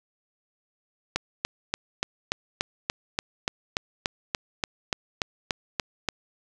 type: click train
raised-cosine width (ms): 0.2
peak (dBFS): -7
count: 18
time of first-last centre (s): 1.16-6.088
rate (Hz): 3.45
effects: none